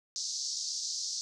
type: band-pass noise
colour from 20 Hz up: white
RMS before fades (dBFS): -36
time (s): 0.16-1.21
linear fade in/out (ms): 0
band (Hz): 4400 to 6500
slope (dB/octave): 48
effects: none